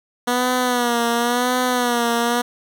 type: tone with vibrato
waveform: 10% pulse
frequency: 242.9 Hz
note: B3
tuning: 29 cents flat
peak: -9 dBFS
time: 0.27-2.42 s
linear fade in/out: 10 ms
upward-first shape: sine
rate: 0.94 Hz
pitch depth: 64 cents each way
effects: none